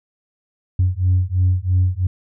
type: beating tone pair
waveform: sine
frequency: 90.2 / 93.2 Hz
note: F#2 / F#2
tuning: -44 / +13 cents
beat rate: 3 Hz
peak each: -16 dBFS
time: 0.79-2.07 s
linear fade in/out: 5 ms
effects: tanh soft clip ceiling -9 dBFS